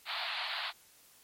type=band-pass noise; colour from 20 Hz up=white; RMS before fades=-37 dBFS; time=0.05-0.73 s; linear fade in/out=50 ms; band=640 to 4500 Hz; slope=96 dB/octave; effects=white hiss -61 dBFS RMS until 1.23 s + MP3 64 kbps